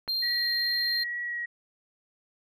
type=click; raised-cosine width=0.5 ms; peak=-24 dBFS; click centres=0.078 s
type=tone; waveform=triangle; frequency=4186 Hz; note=C8; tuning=in tune; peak=-25 dBFS; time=0.08-1.04 s; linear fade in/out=10 ms
type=tone with vibrato; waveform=sine; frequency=1914 Hz; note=A#6; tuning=45 cents sharp; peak=-30 dBFS; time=0.22-1.46 s; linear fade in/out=10 ms; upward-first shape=triangle; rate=2.3 Hz; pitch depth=11 cents each way
effects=none